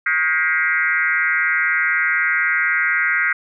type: tone with frequency modulation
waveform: sine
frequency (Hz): 1760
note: A6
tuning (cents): 0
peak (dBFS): -15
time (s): 0.06-3.33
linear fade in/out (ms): 5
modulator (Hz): 164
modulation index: 2.5
effects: none